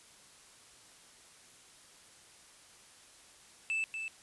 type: tone with echo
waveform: triangle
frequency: 2637 Hz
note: E7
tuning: in tune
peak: -29 dBFS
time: 3.7-3.84 s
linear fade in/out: 0 ms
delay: 240 ms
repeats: 1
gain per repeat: -6 dB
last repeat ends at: 4.08 s
effects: white hiss -58 dBFS RMS until 4.22 s + resampled to 24000 Hz